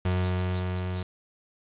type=tone with level ramp; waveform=35% pulse; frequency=91.3 Hz; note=F#2; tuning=23 cents flat; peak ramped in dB=-21 to -28 dBFS; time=0.05-1.03 s; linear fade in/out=5 ms; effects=resampled to 8000 Hz + 8-bit